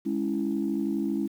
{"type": "chord", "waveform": "sine", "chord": "C# minor", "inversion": "second", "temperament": "equal", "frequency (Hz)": [207.7, 277.2, 329.6], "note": ["G#3", "C#4", "E4"], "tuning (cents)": [0, 0, 0], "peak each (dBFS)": -29, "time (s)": [0.05, 1.28], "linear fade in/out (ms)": 20, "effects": ["tanh soft clip ceiling -17 dBFS", "9-bit"]}